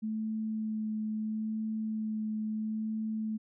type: tone with vibrato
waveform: sine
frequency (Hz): 217.3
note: A3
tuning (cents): -21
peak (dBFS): -31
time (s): 0.02-3.38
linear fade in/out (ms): 20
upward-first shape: sine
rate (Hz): 0.75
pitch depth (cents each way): 12
effects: none